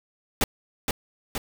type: noise with echo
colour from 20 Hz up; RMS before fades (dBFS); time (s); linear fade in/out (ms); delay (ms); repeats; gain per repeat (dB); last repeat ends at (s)
pink; -21; 0.41-0.44; 2; 470; 2; -4; 1.38
effects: none